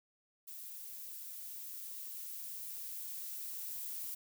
violet noise with level ramp, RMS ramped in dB -48 to -42 dBFS, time 0.47-4.15 s, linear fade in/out 10 ms, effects none

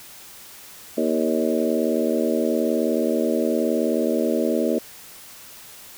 harmonic tone with a mistuned harmonic, 79 Hz, D#2, 27 cents sharp, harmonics 3 / 4 / 5 / 6 / 7 / 8, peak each -24 / -25 / -26 / -27 / -27 / -28 dBFS, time 0.97-4.79 s, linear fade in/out 10 ms, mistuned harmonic 7, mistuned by +25 cents, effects white hiss -43 dBFS RMS until 5.97 s

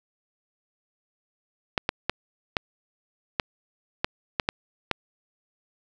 clicks, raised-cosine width 0.3 ms, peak -6 dBFS, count 9, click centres 1.778 / 1.891 / 2.096 / 2.568 / 3.398 / 4.045 / 4.398 / 4.489 / 4.913 s, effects none

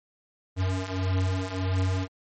square beating tone pair, 92.5 / 94.1 Hz, F#2 / F#2, 0 / +30 cents, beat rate 1.6 Hz, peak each -30 / -27 dBFS, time 0.56-2.08 s, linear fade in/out 50 ms, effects MP3 32 kbps

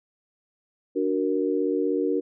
sine chord, D augmented, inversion none, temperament equal, 293.7 / 370 / 466.2 Hz, D4 / F#4 / A#4, 0 / 0 / 0 cents, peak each -26 dBFS, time 0.95-2.21 s, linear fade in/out 20 ms, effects none

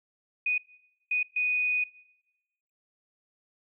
sine tone bursts at uneven times, 2483 Hz, D#7, 4 cents flat, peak -24 dBFS, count 3, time 0.46-0.58 / 1.11-1.23 / 1.36-1.84 s, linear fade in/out 5 ms, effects noise-tail reverb RT60 1.0 s tail -22 dB re dry

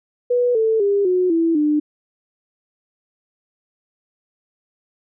sine tone with pitch steps, 489.6 / 443.8 / 402.3 / 364.7 / 330.6 / 299.6 Hz, B4 / A4 / G4 / F#4 / E4 / D4, -15 / +15 / +45 / -25 / +5 / +35 cents, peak -14 dBFS, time 0.3-1.8 s, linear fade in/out 10 ms, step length 250 ms, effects none

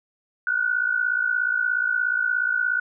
sine tone pair together, 1447.1 / 1504 Hz, F#6 / F#6, -39 / +28 cents, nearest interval minor second, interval 67 cents, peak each -23 dBFS, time 0.47-2.8 s, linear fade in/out 2 ms, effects none

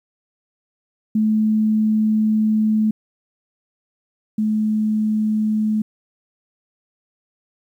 sine tone pair in turn, 216.3 / 215.2 Hz, A3 / A3, -29 / -38 cents, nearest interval unison, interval 9 cents, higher first, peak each -14 / -16 dBFS, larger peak first, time 1.15-2.91 / 4.38-5.82 s, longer first, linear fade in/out 5 ms, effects 9-bit

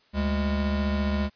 square tone pair together, 73 / 204.2 Hz, D2 / G#3, -10 / -29 cents, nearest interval octave + tritone, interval 1781 cents, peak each -27 dBFS, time 0.13-1.3 s, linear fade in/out 50 ms, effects white hiss -62 dBFS RMS until 1.35 s + resampled to 11025 Hz

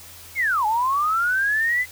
sine linear two-way sweep, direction down then up, 2251 to 830.6 to 2040 Hz, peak -18 dBFS, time 0.35-1.86 s, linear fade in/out 50 ms, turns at 0.66 s, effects added 85 Hz sine -50 dBFS peak until 1.91 s + white hiss -43 dBFS RMS until 1.91 s

